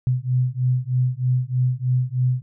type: beating tone pair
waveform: sine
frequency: 125 / 128.2 Hz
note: B2 / C3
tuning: +21 / -35 cents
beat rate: 3.2 Hz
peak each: -21 dBFS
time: 0.07-2.42 s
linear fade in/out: 0 ms
effects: none